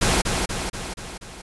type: noise with echo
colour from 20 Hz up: pink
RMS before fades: -19 dBFS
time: 0.01-0.22 s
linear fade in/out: 10 ms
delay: 240 ms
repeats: 5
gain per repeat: -4 dB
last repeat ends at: 1.42 s
effects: resampled to 24000 Hz